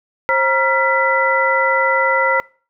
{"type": "tone cluster", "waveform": "sine", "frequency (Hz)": [532, 946, 1377, 1995], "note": ["C5", "A#5", "F6", "B6"], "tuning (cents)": [29, 25, -25, 17], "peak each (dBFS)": -18, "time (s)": [0.29, 2.4], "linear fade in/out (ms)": 0, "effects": ["noise-tail reverb RT60 0.4 s tail -24 dB re dry"]}